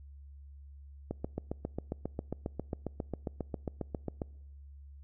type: click train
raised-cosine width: 2 ms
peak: -21 dBFS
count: 24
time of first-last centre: 1.11-4.218 s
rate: 7.4 Hz
effects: noise-tail reverb RT60 1.0 s tail -25 dB re dry + added 70 Hz sine -48 dBFS peak until 5.03 s